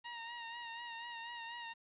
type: tone with vibrato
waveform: 15% pulse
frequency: 936 Hz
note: A#5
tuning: 7 cents sharp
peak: -37 dBFS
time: 0.04-1.74 s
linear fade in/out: 20 ms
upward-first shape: sine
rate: 4.1 Hz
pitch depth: 38 cents each way
effects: resampled to 8000 Hz + 11-bit